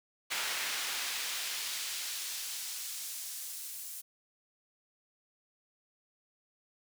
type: noise with high-pass filter sweep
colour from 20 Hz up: brown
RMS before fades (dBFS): -38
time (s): 0.3-4.02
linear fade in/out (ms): 20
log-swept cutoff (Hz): 1900 to 9900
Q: 0.71
effects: none